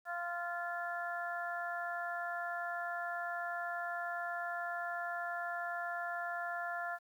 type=harmonic tone; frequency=347.1 Hz; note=F4; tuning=11 cents flat; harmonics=2 / 3 / 4 / 5; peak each=-40 / -48 / -41 / -43 dBFS; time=0.05-6.99 s; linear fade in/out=50 ms; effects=11-bit